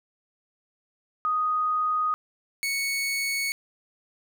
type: tone pair in turn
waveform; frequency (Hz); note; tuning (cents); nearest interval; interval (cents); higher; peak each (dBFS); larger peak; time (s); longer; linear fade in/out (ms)
sine / sawtooth; 1244.5 / 2217; D#6 / C#7; 0 / 0; minor seventh; 1000; second; -22; neither; 1.25-2.14 / 2.63-3.52; neither; 0
effects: none